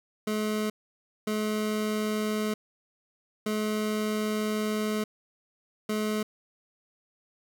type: tone bursts at uneven times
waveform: 25% pulse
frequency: 213.7 Hz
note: G#3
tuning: 50 cents sharp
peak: -23 dBFS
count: 4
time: 0.27-0.7 / 1.27-2.54 / 3.46-5.04 / 5.89-6.23 s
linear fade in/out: 5 ms
effects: none